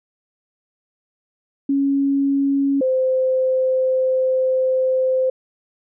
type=tone pair in turn; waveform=sine; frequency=277.2 / 518.5 Hz; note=C#4 / C5; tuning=0 / -16 cents; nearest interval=major seventh; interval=1084 cents; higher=second; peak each=-15 dBFS; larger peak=neither; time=1.69-2.81 / 2.81-5.3 s; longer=second; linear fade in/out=5 ms; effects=none